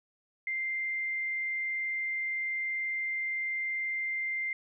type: tone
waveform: sine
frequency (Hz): 2093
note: C7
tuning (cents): 0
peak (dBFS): -30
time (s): 0.47-4.53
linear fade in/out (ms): 2
effects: none